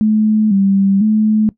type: tone with vibrato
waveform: sine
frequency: 205.4 Hz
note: G#3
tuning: 19 cents flat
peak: -9 dBFS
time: 0.01-1.49 s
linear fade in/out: 0 ms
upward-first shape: square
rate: 1 Hz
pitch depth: 82 cents each way
effects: noise-tail reverb RT60 0.1 s tail -19 dB re dry